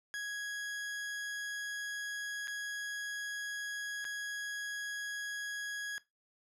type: tone with dropouts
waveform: 40% pulse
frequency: 1661.2 Hz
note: G#6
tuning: in tune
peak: -36 dBFS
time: 0.14-5.98 s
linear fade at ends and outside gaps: 0 ms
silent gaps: 2.473-2.48 / 4.044-4.051 s
effects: noise-tail reverb RT60 0.2 s tail -18 dB re dry + low-pass 11000 Hz 12 dB/octave